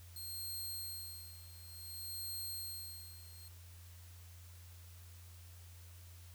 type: tone with tremolo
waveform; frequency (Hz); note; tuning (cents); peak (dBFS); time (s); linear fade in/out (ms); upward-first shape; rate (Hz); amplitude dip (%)
10% pulse; 4215; C8; +12; -34; 0.16-3.48; 2; sine; 0.56; 85
effects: added 87 Hz sine -53 dBFS peak until 6.34 s + white hiss -62 dBFS RMS until 6.34 s